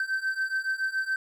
triangle beating tone pair, 1545 / 1552.1 Hz, G6 / G6, -26 / -18 cents, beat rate 7.1 Hz, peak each -29 / -27 dBFS, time 0-1.16 s, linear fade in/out 2 ms, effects none

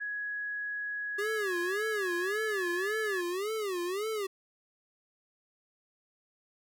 sine tone with pitch glide, 1672 to 1713.1 Hz, G#6 to A6, +11 to -47 cents, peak -33 dBFS, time 0-3.22 s, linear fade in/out 20 ms, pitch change +42 cents, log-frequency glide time 2.25-2.48 s
square tone with vibrato, 392 Hz, G4, in tune, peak -32 dBFS, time 1.18-4.27 s, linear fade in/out 10 ms, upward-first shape sine, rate 1.8 Hz, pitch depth 210 cents each way
effects none

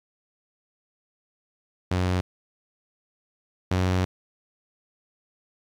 sawtooth tone pair in turn, 91.1 / 92.05 Hz, F#2 / F#2, -26 / -8 cents, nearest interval unison, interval 18 cents, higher second, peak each -18 / -17 dBFS, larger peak second, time 1.91-2.21 / 3.71-4.05 s, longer second, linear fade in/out 5 ms, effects low-pass 6000 Hz 12 dB/octave + 9-bit

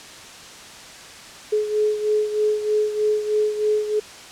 sine beating tone pair, 424 / 427.2 Hz, G#4 / G#4, +36 / +49 cents, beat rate 3.2 Hz, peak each -19 / -25 dBFS, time 1.52-4 s, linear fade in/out 10 ms, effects white hiss -40 dBFS RMS until 4.31 s + low-pass 7000 Hz 12 dB/octave

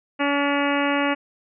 harmonic tone with a mistuned harmonic, 284.1 Hz, C#4, 43 cents sharp, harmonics 1 / 2 / 3 / 4 / 5 / 6 / 7 / 8 / 9 / 10, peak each -23 / -26 / -28 / -29 / -30 / -31 / -31 / -32 / -33 / -33 dBFS, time 0.19-1.15 s, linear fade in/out 20 ms, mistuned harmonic 6, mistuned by +25 cents, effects none

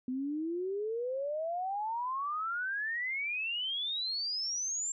sine exponential sweep, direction up, 249.5 to 7459 Hz, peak -32 dBFS, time 0.08-4.92 s, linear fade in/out 2 ms, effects none

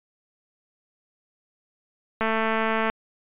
click train, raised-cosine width 0.5 ms, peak -10 dBFS, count 154, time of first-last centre 2.21-2.899 s, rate 222 Hz, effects resampled to 8000 Hz

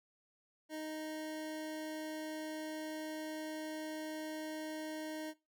25% pulse tone, 311.1 Hz, D#4, in tune, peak -37 dBFS, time 0.69-5.34 s, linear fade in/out 50 ms, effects noise-tail reverb RT60 0.2 s tail -17 dB re dry

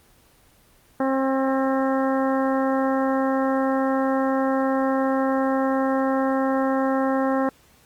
harmonic tone with a mistuned harmonic, 266.8 Hz, C4, 34 cents sharp, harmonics 1 / 2 / 3 / 4 / 5 / 6 / 7, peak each -22 / -24 / -28 / -30 / -33 / -37 / -37 dBFS, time 1-7.49 s, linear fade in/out 2 ms, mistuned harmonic 7, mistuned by -21 cents, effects pink hiss -56 dBFS RMS until 7.85 s + Opus 24 kbps

